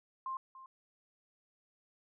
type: tone with echo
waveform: sine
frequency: 1055 Hz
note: C6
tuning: 14 cents sharp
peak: -36 dBFS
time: 0.26-0.37 s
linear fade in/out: 2 ms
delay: 290 ms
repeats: 1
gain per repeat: -14 dB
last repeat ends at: 0.66 s
effects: none